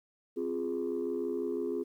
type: chord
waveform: sine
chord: F minor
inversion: second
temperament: equal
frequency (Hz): 261.6 / 349.2 / 415.3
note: C4 / F4 / Ab4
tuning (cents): 0 / 0 / 0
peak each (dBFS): -36 / -34 / -33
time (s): 0.36-1.84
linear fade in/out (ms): 20
effects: tanh soft clip ceiling -25 dBFS + 11-bit